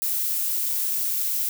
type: noise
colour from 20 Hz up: violet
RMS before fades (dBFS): -25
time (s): 0.02-1.49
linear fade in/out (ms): 0
effects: none

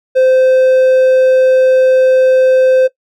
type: tone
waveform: triangle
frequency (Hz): 518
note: C5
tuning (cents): -17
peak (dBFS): -4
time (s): 0.15-2.88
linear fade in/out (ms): 20
effects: noise-tail reverb RT60 0.1 s tail -19 dB re dry

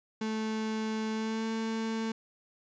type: tone with pitch glide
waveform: 35% pulse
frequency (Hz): 218.9 to 223.5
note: A3 to A3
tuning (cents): -9 to +27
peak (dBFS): -29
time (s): 0.21-2.12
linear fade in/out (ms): 5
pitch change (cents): +36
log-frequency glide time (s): 1.12-1.47
effects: resampled to 16000 Hz

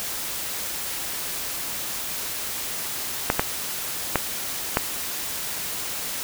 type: clicks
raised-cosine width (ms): 0.5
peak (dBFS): -3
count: 4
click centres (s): 3.301 / 3.395 / 4.157 / 4.771
effects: white hiss -30 dBFS RMS until 6.23 s

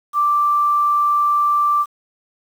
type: tone with quantisation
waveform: sine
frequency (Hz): 1174.7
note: D6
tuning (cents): 0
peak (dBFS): -13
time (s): 0.13-1.86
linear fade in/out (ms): 50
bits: 7
effects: none

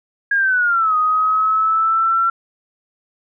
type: linear two-way sweep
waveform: sine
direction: down then up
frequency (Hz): 1646 to 1244.5 to 1358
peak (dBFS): -13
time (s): 0.31-2.3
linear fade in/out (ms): 5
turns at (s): 0.96
effects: none

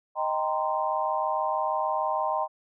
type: chord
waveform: sine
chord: C minor seventh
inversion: first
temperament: equal with one note detuned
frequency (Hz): 622.3 / 784 / 932.3 / 1038.7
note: Eb5 / G5 / Bb5 / C6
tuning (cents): 0 / 0 / 0 / -13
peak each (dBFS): -30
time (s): 0.15-2.48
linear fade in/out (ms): 50
effects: none

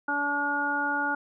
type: harmonic tone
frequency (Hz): 287.7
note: D4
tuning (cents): -36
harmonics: 1 / 2 / 3 / 4 / 5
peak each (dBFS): -34 / -39 / -30 / -39 / -27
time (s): 0.08-1.15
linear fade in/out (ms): 5
effects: none

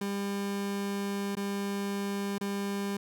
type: tone with dropouts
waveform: 30% pulse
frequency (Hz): 200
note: G3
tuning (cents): +35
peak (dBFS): -28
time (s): 0.01-2.97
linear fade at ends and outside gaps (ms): 5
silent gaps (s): 1.353-1.368 / 2.382-2.41
effects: none

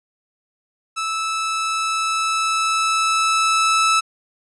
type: tone with level ramp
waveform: sawtooth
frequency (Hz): 1311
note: E6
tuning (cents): -10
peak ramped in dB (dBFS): -18 to -10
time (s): 0.96-4.01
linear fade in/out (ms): 20
effects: resampled to 24000 Hz

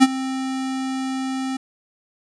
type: tone with ADSR envelope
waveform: square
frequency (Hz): 263.4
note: C4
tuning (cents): +12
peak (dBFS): -7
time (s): 0-1.57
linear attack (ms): 27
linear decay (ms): 38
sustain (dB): -17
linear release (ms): 7
effects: resampled to 22050 Hz + 8-bit

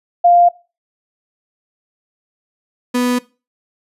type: tone pair in turn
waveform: sine / 35% pulse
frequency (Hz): 698.5 / 247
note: F5 / B3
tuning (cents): 0 / 0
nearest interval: octave + tritone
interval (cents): 1800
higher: first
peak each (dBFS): -6 / -12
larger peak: first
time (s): 0.24-0.49 / 2.94-3.19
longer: neither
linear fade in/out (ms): 10
effects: noise-tail reverb RT60 0.3 s tail -20 dB re dry + resampled to 32000 Hz

